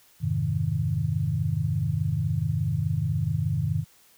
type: chord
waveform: sine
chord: F minor seventh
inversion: none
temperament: equal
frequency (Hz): 87.31 / 103.83 / 130.81 / 155.56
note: F2 / Ab2 / C3 / Eb3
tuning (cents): 0 / 0 / 0 / 0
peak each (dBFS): -32 / -28 / -29 / -27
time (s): 0.2-3.85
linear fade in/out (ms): 50
effects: white hiss -58 dBFS RMS until 4.17 s